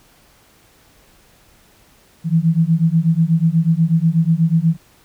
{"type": "beating tone pair", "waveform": "sine", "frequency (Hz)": [160, 168.2], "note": ["D#3", "E3"], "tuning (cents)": [49, 35], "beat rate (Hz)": 8.2, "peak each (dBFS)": -15, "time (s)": [2.24, 4.77], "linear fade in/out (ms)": 50, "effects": ["pink hiss -52 dBFS RMS until 5.04 s"]}